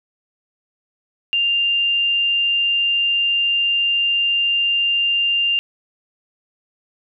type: tone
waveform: sine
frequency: 2794 Hz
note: F7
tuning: in tune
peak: -15 dBFS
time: 1.33-5.59 s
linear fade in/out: 0 ms
effects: none